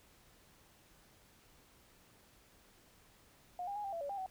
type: tone with pitch steps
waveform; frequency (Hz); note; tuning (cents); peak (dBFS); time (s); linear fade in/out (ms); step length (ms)
sine; 716 / 804 / 830 / 789 / 672 / 568 / 798 / 756; F5 / G5 / G#5 / G5 / E5 / C#5 / G5 / F#5; +43 / +44 / -1 / +11 / +33 / +42 / +31 / +37; -38; 3.59-4.262; 2; 84
effects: pink hiss -65 dBFS RMS until 4.3 s